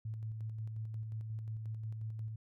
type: tone with tremolo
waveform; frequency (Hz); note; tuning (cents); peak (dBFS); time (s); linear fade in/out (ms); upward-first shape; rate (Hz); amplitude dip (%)
sine; 110; A2; 0; -37; 0.05-2.36; 5; square; 5.6; 30
effects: none